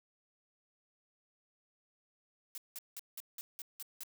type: noise bursts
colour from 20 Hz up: blue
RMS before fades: -44 dBFS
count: 8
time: 2.55-4.034 s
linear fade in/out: 0 ms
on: 28 ms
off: 180 ms
effects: none